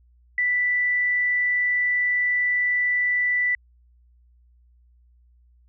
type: tone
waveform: sine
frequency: 1975.5 Hz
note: B6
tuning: in tune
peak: -19 dBFS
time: 0.38-3.55 s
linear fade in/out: 2 ms
effects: added 60 Hz sine -54 dBFS peak until 5.68 s